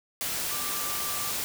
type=tone in noise; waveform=sine; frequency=1178 Hz; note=D6; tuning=5 cents sharp; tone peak=-38 dBFS; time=0.51-1.31 s; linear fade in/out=0 ms; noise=white; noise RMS=-31 dBFS; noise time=0.21-1.44 s; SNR=-10 dB; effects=none